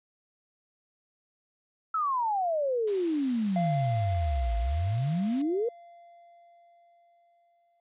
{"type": "exponential two-way sweep", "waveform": "sine", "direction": "down then up", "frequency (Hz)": [1333, 53.3, 493.1], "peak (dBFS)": -25, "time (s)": [1.94, 5.69], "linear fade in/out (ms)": 5, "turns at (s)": 4.57}
{"type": "high-pass noise", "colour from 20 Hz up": "white", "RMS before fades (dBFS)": -45, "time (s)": [2.87, 5.42], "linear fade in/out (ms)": 5, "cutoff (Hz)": 230, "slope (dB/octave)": 24}
{"type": "tone with exponential decay", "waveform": "triangle", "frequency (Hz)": 689, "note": "F5", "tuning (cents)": -24, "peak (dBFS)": -25, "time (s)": [3.56, 7.8], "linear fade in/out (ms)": 2, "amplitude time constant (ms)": 920}
{"effects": ["resampled to 8000 Hz"]}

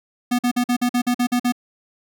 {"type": "tone bursts", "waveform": "square", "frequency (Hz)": 244.9, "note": "B3", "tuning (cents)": -14, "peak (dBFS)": -17, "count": 10, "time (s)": [0.31, 1.523], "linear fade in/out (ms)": 10, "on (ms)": 79, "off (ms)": 47, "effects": []}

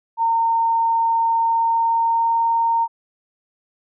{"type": "tone with pitch glide", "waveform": "sine", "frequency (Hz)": [915, 920.3], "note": ["A#5", "A#5"], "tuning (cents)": [-32, -22], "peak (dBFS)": -15, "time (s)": [0.17, 2.88], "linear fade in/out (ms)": 50, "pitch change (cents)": 10, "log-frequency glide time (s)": [1.41, 2.46], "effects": []}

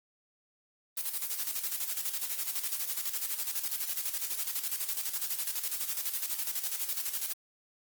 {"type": "noise with tremolo", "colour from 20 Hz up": "blue", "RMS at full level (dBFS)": -32, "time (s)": [0.97, 7.33], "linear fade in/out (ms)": 5, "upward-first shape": "square", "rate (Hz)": 12, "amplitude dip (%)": 60, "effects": ["Opus 24 kbps"]}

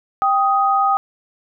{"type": "tone pair together", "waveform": "sine", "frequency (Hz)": [787, 1249.3], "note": ["G5", "D#6"], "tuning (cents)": [7, 7], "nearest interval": "minor sixth", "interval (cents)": 800, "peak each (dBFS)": -16, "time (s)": [0.22, 0.97], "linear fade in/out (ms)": 0, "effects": []}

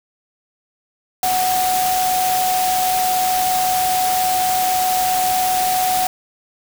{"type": "tone in noise", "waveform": "sine", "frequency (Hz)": 740, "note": "F#5", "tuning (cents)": 0, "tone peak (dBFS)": -16, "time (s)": [1.23, 6.07], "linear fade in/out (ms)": 2, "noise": "white", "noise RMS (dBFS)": -23, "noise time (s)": [1.23, 6.07], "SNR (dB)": 4, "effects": []}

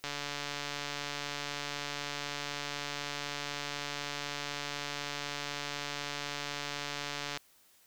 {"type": "click train", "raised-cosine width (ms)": 0.2, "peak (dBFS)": -19, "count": 1057, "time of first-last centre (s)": [0.04, 7.373], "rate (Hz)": 144, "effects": ["white hiss -64 dBFS RMS until 7.86 s"]}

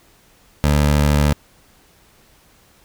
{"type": "tone", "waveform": "20% pulse", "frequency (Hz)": 73.42, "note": "D2", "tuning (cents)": 0, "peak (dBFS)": -8, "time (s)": [0.64, 1.33], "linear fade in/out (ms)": 0, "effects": ["pink hiss -53 dBFS RMS until 2.84 s"]}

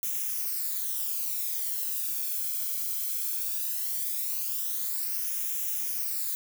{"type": "noise with flanger", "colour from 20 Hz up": "violet", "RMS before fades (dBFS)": -31, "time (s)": [0.03, 6.35], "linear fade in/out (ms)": 0, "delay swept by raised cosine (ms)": [0.22, 1.1], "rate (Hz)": 0.18, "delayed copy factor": -0.65, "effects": []}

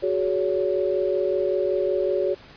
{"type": "chord", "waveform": "sine", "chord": "F# suspended second", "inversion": "none", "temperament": "equal with one note detuned", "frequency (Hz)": [370, 415.3, 564.7], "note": ["F#4", "G#4", "C#5"], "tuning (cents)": [0, 0, 32], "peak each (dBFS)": [-24, -26, -24], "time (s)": [0.02, 2.35], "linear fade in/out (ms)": 20, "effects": ["pink hiss -47 dBFS RMS until 2.56 s", "resampled to 11025 Hz"]}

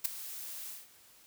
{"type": "noise with ADSR envelope", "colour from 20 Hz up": "blue", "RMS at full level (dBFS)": -27, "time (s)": [0.04, 0.88], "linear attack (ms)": 15, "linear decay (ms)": 6, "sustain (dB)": -16, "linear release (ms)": 190, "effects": ["white hiss -60 dBFS RMS until 1.26 s"]}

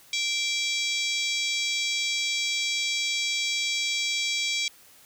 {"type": "harmonic tone with a mistuned harmonic", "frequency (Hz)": 779, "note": "G5", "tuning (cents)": -11, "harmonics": [3, 4, 5, 6, 7, 8, 9, 10], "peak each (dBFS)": [-29, -31, -33, -35, -36, -37, -38, -39], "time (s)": [0.13, 4.68], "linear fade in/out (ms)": 2, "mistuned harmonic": 4, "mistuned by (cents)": 100, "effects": ["white hiss -54 dBFS RMS until 5.05 s"]}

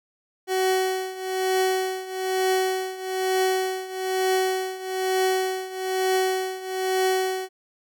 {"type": "tone with tremolo", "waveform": "30% pulse", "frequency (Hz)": 375.6, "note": "F#4", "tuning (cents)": 26, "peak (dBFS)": -16, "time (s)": [0.47, 7.49], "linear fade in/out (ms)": 50, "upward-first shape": "triangle", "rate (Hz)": 1.1, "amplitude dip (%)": 85, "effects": []}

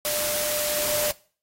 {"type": "tone in noise", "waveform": "sine", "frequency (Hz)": 598, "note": "D5", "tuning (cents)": 31, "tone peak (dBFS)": -28, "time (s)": [0.05, 1.11], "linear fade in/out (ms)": 0, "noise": "white", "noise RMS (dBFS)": -26, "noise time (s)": [0.05, 1.11], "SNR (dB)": -5, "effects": ["noise-tail reverb RT60 0.4 s tail -20 dB re dry", "AAC 48 kbps"]}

